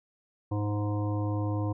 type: harmonic tone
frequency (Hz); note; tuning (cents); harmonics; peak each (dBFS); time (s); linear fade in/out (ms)
103.83; G#2; 0; 1 / 3 / 5 / 7 / 9 / 10; -28 / -33 / -39 / -43 / -43 / -44; 0.51-1.73; 10
effects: none